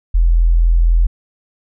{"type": "tone", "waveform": "sine", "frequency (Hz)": 42.01, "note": "E1", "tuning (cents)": 34, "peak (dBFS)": -8, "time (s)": [0.14, 1.07], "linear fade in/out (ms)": 10, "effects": []}